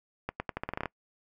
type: accelerating click train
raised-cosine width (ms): 0.5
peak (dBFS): -17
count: 11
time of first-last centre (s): 0.29-0.857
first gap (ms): 110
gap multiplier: 0.84
effects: noise-tail reverb RT60 0.1 s tail -24 dB re dry